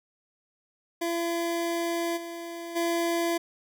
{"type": "tone with level steps", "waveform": "25% pulse", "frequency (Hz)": 338.7, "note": "E4", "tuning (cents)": 47, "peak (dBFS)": [-23, -32, -21], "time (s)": [1.01, 3.38], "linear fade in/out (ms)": 10, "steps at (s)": [2.16, 2.75], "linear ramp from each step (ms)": 20, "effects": []}